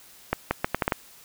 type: accelerating click train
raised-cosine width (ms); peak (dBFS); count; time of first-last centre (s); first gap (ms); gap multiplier
0.5; -7; 7; 0.33-0.922; 180; 0.75
effects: white hiss -51 dBFS RMS until 1.24 s